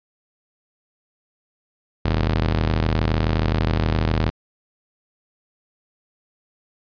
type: ring-modulated tone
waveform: sawtooth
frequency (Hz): 79.2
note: D#2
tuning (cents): +31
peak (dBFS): -11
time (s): 2.05-4.3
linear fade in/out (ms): 0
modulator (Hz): 23.6
effects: resampled to 11025 Hz